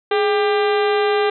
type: harmonic tone with a mistuned harmonic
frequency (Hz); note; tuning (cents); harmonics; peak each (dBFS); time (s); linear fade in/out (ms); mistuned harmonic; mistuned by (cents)
397.3; G4; +23; 1 / 2 / 3 / 4 / 5 / 6 / 7 / 8 / 9 / 10; -16 / -22 / -26 / -28 / -30 / -32 / -33 / -34 / -35 / -36; 0.11-1.3; 5; 1; +87
effects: none